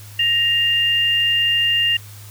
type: tone pair together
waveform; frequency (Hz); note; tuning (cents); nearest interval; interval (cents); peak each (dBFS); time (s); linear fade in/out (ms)
sine; 1871 / 2803; A#6 / F7; +6 / +6; perfect fifth; 700; -22 / -15; 0.19-1.97; 5
effects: added 103 Hz sine -37 dBFS peak until 2.3 s + white hiss -43 dBFS RMS until 2.3 s